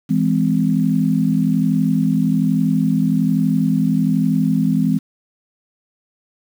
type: chord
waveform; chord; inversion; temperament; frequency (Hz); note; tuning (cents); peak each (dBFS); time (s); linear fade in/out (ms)
sine; E augmented; none; just; 164.81 / 206 / 257.5; E3 / G#3 / B#3; 0 / -14 / -28; -18; 0.09-4.99; 20
effects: 7-bit